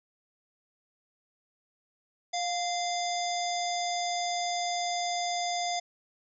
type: harmonic tone with a mistuned harmonic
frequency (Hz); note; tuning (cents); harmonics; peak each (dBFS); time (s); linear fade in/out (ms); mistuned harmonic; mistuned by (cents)
706; F5; +19; 1 / 3 / 5 / 7 / 9 / 10; -30 / -39 / -38 / -38 / -40 / -44; 2.33-5.8; 10; 3; -40
effects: none